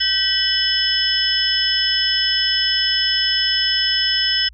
sine tone cluster, 1546 / 1940 / 3010 / 3387 / 5200 Hz, G6 / B6 / F#7 / G#7 / E8, -24 / -31 / +29 / +33 / -24 cents, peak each -26 / -26 / -20 / -26 / -19 dBFS, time 0-4.49 s, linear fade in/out 10 ms, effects added 57 Hz sine -41 dBFS peak until 4.53 s

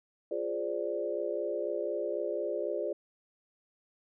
sine chord, D half-diminished seventh, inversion first, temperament equal, 349.2 / 415.3 / 523.3 / 587.3 Hz, F4 / Ab4 / C5 / D5, 0 / 0 / 0 / 0 cents, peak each -37 / -36 / -37 / -35 dBFS, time 0.31-2.93 s, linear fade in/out 5 ms, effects none

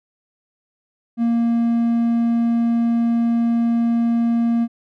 triangle tone, 233.1 Hz, A#3, in tune, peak -13 dBFS, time 1.17-4.68 s, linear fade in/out 50 ms, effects none

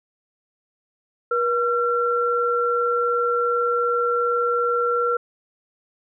sine tone pair together, 479.9 / 1361.3 Hz, B4 / F6, -50 / -45 cents, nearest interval octave + tritone, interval 1805 cents, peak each -21 dBFS, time 1.31-5.17 s, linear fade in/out 5 ms, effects none

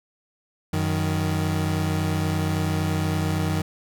30% pulse tone pair together, 92.5 / 156.16 Hz, F#2 / D#3, 0 / +7 cents, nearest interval major sixth, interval 907 cents, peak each -22 dBFS, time 0.73-3.62 s, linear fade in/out 5 ms, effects none

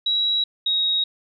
sine tone pair in turn, 3877 / 3784 Hz, B7 / A#7, -33 / +25 cents, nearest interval unison, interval 42 cents, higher first, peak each -18 dBFS, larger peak neither, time 0.06-0.44 / 0.66-1.04 s, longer neither, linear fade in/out 5 ms, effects none

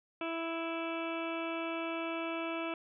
harmonic tone with a mistuned harmonic, 330 Hz, E4, 2 cents sharp, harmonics 1 / 2 / 3 / 4 / 5 / 7 / 8 / 9 / 10, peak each -38 / -40 / -45 / -43 / -52 / -45 / -44 / -53 / -54 dBFS, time 0.21-2.74 s, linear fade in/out 2 ms, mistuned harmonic 10, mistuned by +25 cents, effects none

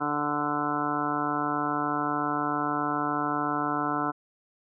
harmonic tone, 147.2 Hz, D3, 4 cents sharp, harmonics 1 / 2 / 3 / 4 / 5 / 6 / 7 / 8 / 9 / 10, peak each -40 / -31 / -38 / -41 / -33 / -38 / -32 / -40 / -31 / -39 dBFS, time 0-4.12 s, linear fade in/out 20 ms, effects none

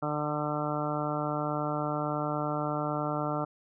harmonic tone, 149.4 Hz, D3, 30 cents sharp, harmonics 1 / 2 / 3 / 4 / 5 / 6 / 7 / 8 / 9, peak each -35 / -35 / -40 / -35 / -37 / -40 / -43 / -38 / -38 dBFS, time 0.02-3.45 s, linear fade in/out 10 ms, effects none

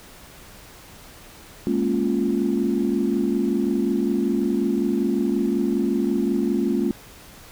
sine chord, Bb minor seventh, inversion third, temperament equal, 207.7 / 233.1 / 277.2 / 349.2 Hz, Ab3 / Bb3 / Db4 / F4, 0 / 0 / 0 / 0 cents, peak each -24 dBFS, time 1.67-6.91 s, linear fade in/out 0 ms, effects tanh soft clip ceiling -10 dBFS + pink hiss -45 dBFS RMS until 7.51 s

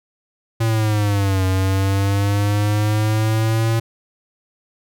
square linear two-way sweep, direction down then up, 114.2 to 93.6 to 114.2 Hz, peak -16 dBFS, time 0.6-3.8 s, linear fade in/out 10 ms, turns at 1.45 s, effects none

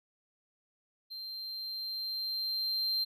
triangle tone with level ramp, 4153 Hz, C8, 14 cents flat, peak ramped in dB -39 to -27 dBFS, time 1.1-3.05 s, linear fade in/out 20 ms, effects none

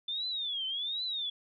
sine tone with vibrato, 3520 Hz, A7, in tune, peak -32 dBFS, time 0.08-1.3 s, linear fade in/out 5 ms, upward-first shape triangle, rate 1.3 Hz, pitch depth 250 cents each way, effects none

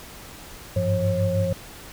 sine tone cluster, 97.7 / 104 / 172.2 / 541 Hz, G2 / G#2 / F3 / C#5, -5 / +3 / -24 / -42 cents, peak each -24 / -27 / -27 / -24 dBFS, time 0.76-1.53 s, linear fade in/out 5 ms, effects pink hiss -42 dBFS RMS until 1.92 s

